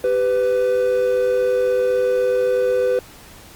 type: tone pair together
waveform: triangle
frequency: 392 / 499.9 Hz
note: G4 / B4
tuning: 0 / +21 cents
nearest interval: major third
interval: 421 cents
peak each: -21 / -14 dBFS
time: 0.04-2.99 s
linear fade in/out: 2 ms
effects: pink hiss -43 dBFS RMS until 3.55 s + Opus 48 kbps